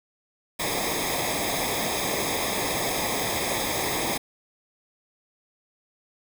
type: noise with comb filter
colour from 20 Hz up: pink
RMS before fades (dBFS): -27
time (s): 0.59-4.18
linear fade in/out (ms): 10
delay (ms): 0.69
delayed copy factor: -0.85
effects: none